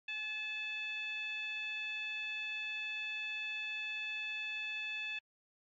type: tone with frequency modulation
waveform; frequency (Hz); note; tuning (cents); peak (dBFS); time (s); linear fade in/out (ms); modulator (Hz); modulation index
sine; 2606; E7; -20; -36; 0.08-5.19; 5; 885; 0.79
effects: tanh soft clip ceiling -33 dBFS + MP3 32 kbps